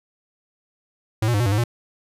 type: tone with pitch steps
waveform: square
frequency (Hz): 109.3 / 120.3 / 102.3 / 121.6 / 98.1 / 104.7 / 119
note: A2 / B2 / G#2 / B2 / G2 / G#2 / A#2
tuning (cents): -11 / -45 / -26 / -26 / +2 / +15 / +36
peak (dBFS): -18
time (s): 1.22-1.64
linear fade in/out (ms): 5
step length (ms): 60
effects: resampled to 32000 Hz